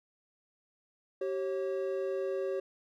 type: tone pair together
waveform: triangle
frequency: 385.1 / 545 Hz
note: G4 / C#5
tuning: -31 / -29 cents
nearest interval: tritone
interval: 602 cents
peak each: -31 / -33 dBFS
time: 1.21-2.6 s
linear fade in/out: 5 ms
effects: none